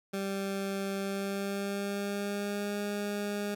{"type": "tone with pitch glide", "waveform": "20% pulse", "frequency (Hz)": [196, 204.9], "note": ["G3", "G#3"], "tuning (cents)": [0, -23], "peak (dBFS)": -27, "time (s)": [0.13, 3.55], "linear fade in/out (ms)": 10, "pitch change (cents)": 77, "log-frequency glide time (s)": [0.98, 2.79], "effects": []}